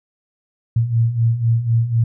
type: beating tone pair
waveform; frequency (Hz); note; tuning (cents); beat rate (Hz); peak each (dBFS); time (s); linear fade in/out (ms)
sine; 112.9 / 116.9; A2 / A#2; +45 / +5; 4; -20 / -15; 0.76-2.04; 5
effects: none